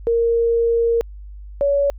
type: tone pair in turn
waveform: sine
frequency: 464.6 / 564.7 Hz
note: A#4 / C#5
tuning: -6 / +32 cents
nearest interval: minor third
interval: 338 cents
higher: second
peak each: -14 dBFS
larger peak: neither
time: 0.07-1.01 / 1.61-1.9 s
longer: first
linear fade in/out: 0 ms
effects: added 50 Hz sine -33 dBFS peak until 1.98 s